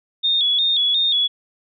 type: tone with vibrato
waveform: sine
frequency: 3520 Hz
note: A7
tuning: in tune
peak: -15 dBFS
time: 0.23-1.28 s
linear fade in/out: 20 ms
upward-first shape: square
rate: 2.8 Hz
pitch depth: 69 cents each way
effects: none